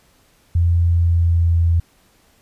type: tone with pitch glide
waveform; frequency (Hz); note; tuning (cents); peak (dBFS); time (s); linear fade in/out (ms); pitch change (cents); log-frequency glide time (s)
sine; 85.5 to 84.13; F2 to E2; -36 to +36; -12; 0.55-1.8; 5; -28; 0.79-1.6
effects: pink hiss -56 dBFS RMS until 2.41 s + resampled to 32000 Hz